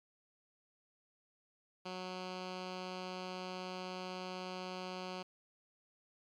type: tone with low-pass filter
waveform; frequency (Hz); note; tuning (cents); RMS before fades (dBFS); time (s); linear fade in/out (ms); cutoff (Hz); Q
10% pulse; 183.9; F#3; -10; -44; 1.85-5.23; 10; 4300; 2
effects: 12-bit